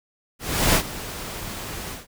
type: noise with ADSR envelope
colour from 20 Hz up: pink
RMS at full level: -17 dBFS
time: 0.39-2.07 s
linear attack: 360 ms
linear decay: 75 ms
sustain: -16 dB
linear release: 160 ms
effects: none